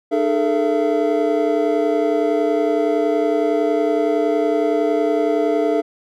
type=tone cluster; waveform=triangle; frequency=302.2 / 422.4 / 453.2 / 674 Hz; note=D4 / G#4 / A#4 / E5; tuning=+50 / +29 / -49 / +38 cents; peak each=-19 dBFS; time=0.11-5.82 s; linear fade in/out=20 ms; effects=none